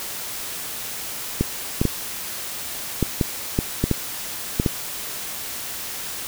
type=clicks; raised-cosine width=3 ms; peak=-5 dBFS; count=10; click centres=1.41 / 1.815 / 1.853 / 3.027 / 3.212 / 3.589 / 3.84 / 3.913 / 4.599 / 4.662 s; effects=white hiss -31 dBFS RMS until 6.27 s